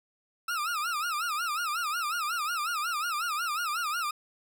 40% pulse tone with vibrato, 1302 Hz, E6, 22 cents flat, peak -28 dBFS, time 0.48-4.11 s, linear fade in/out 5 ms, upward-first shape sine, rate 5.5 Hz, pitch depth 170 cents each way, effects none

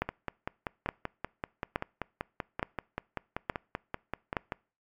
two click trains, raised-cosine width 0.5 ms, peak -17 / -13 dBFS, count 24 / 6, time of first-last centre 0.09-4.522 / 0.02-4.368 s, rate 5.19 / 1.15 Hz, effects noise-tail reverb RT60 0.4 s tail -25 dB re dry + MP3 96 kbps

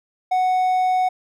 triangle tone, 740 Hz, F#5, in tune, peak -14 dBFS, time 0.31-1.09 s, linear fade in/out 10 ms, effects none

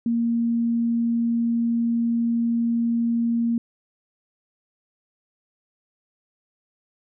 sine tone, 233.1 Hz, A#3, in tune, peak -19 dBFS, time 0.06-3.58 s, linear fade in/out 2 ms, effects none

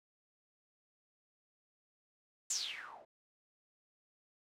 blue noise with low-pass filter sweep, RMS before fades -42 dBFS, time 2.5-3.05 s, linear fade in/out 5 ms, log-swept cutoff 7600 to 520 Hz, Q 8.4, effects none

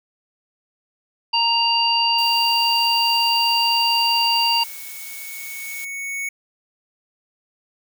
harmonic tone, 932.3 Hz, A#5, in tune, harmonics 1 / 3 / 5, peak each -20 / -20 / -20 dBFS, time 1.33-4.64 s, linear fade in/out 10 ms
blue noise, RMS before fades -35 dBFS, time 2.18-5.85 s, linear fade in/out 5 ms
square tone with exponential growth, 2220 Hz, C#7, 2 cents sharp, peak -24 dBFS, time 3.07-6.29 s, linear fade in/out 5 ms, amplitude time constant 700 ms
effects none

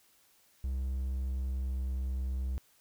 triangle tone with pitch glide, 65.41 to 64.81 Hz, C2 to C2, 0 to -16 cents, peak -29 dBFS, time 0.64-2.58 s, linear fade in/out 0 ms, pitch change -16 cents, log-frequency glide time 0.89-1.89 s, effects white hiss -66 dBFS RMS until 2.8 s

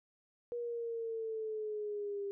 sine linear sweep, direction down, 480.3 to 397.6 Hz, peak -36 dBFS, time 0.52-2.31 s, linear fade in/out 0 ms, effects none

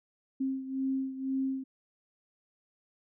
sine beating tone pair, 265.8 / 267.8 Hz, C4 / C4, +27 / +40 cents, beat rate 2 Hz, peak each -31 / -36 dBFS, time 0.4-1.64 s, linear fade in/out 10 ms, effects none

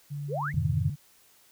sine tone with pitch glide, 144.1 to 145.02 Hz, D3 to D3, -33 to -22 cents, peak -32 dBFS, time 0.1-0.96 s, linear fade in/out 20 ms, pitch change +11 cents, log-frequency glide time 0.29-0.69 s
sine exponential sweep, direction up, 346.9 to 2287 Hz, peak -29 dBFS, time 0.28-0.53 s, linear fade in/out 50 ms
sine chord, F minor seventh, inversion none, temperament equal with one note detuned, 87.31 / 105.34 / 130.81 / 155.56 Hz, F2 / Ab2 / C3 / Eb3, 0 / +25 / 0 / 0 cents, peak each -30 dBFS, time 0.54-0.9 s, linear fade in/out 5 ms
effects white hiss -60 dBFS RMS until 1.51 s

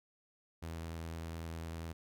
sawtooth tone with vibrato, 82.2 Hz, E2, 4 cents flat, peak -37 dBFS, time 0.62-1.93 s, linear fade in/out 10 ms, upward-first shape square, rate 10 Hz, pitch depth 13 cents each way, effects none

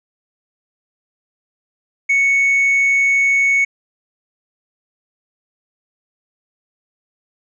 sine tone with tanh clipping, 2217 Hz, C#7, in tune, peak -12 dBFS, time 2.09-3.65 s, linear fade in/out 10 ms, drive 1 dB, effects none

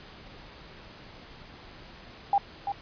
sine tone with echo, 801 Hz, G5, 37 cents sharp, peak -19 dBFS, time 2.33-2.38 s, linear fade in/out 2 ms, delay 340 ms, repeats 1, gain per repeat -8 dB, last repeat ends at 2.72 s, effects pink hiss -48 dBFS RMS until 2.81 s + resampled to 11025 Hz

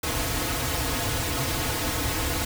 pink noise with comb filter, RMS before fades -27 dBFS, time 0.03-2.45 s, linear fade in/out 5 ms, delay 5.1 ms, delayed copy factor -0.9, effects none

